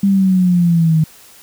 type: linear sweep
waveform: sine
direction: down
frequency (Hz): 199.6 to 155.6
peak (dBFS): -9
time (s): 0.03-1.04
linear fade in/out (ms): 5
effects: white hiss -43 dBFS RMS until 1.42 s